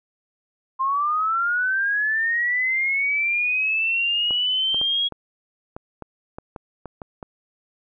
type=linear sweep; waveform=sine; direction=up; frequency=1046.5 to 3322 Hz; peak=-19 dBFS; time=0.79-5.09 s; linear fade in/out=20 ms
type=clicks; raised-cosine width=1 ms; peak=-20 dBFS; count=11; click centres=4.308 / 4.745 / 4.814 / 5.123 / 5.765 / 6.023 / 6.385 / 6.562 / 6.857 / 7.018 / 7.228 s
effects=none